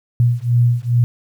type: beating tone pair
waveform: sine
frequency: 119.1 / 121.5 Hz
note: A#2 / B2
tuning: +38 / -28 cents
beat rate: 2.4 Hz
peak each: -15 dBFS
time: 0.2-1.04 s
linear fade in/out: 0 ms
effects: 8-bit